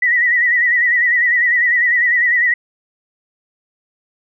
sine tone with vibrato, 1932 Hz, B6, 39 cents flat, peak -11 dBFS, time 0.02-2.54 s, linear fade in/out 5 ms, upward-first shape sine, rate 10 Hz, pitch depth 66 cents each way, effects none

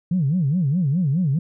sine tone with vibrato, 158.3 Hz, D#3, 30 cents sharp, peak -16 dBFS, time 0.11-1.39 s, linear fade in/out 5 ms, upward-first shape sine, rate 4.8 Hz, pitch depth 300 cents each way, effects tanh soft clip ceiling -12 dBFS

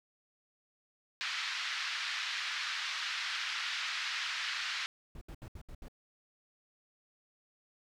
pink band-pass noise, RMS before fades -37 dBFS, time 1.21-4.86 s, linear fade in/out 0 ms, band 1400 to 4900 Hz, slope 24 dB/octave
brown noise bursts, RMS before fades -46 dBFS, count 6, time 5.15-5.883 s, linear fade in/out 2 ms, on 63 ms, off 71 ms
effects none

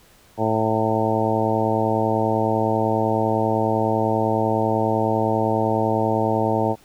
harmonic tone with a mistuned harmonic, 110 Hz, A2, in tune, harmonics 1 / 2 / 3 / 4 / 5 / 6 / 7 / 8, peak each -26 / -26 / -26 / -26 / -26 / -26 / -26 / -26 dBFS, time 0.37-6.76 s, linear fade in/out 50 ms, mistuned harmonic 8, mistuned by +47 cents, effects pink hiss -53 dBFS RMS until 6.84 s

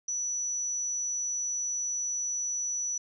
sine tone, 5920 Hz, F#8, in tune, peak -29 dBFS, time 0.08-2.98 s, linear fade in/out 5 ms, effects none

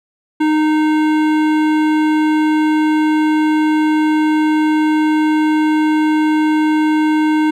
sine tone with hard clipping, 308.3 Hz, D#4, 16 cents flat, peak -13 dBFS, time 0.4-7.51 s, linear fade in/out 10 ms, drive 15 dB, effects none

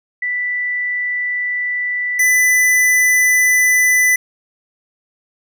sine / square tone pair in turn, 1975.5 / 1997.3 Hz, B6 / B6, 0 / +19 cents, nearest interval unison, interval 19 cents, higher second, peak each -17 / -11 dBFS, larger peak second, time 0.22-2.19 / 2.19-4.16 s, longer neither, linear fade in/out 5 ms, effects none

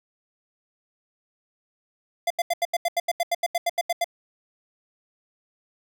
square tone bursts, 689 Hz, F5, 24 cents flat, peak -21 dBFS, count 16, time 2.27-4.044 s, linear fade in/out 5 ms, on 34 ms, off 82 ms, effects none

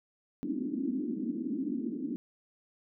pink band-pass noise, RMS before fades -34 dBFS, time 0.43-2.16 s, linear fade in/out 0 ms, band 230 to 310 Hz, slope 48 dB/octave, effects none

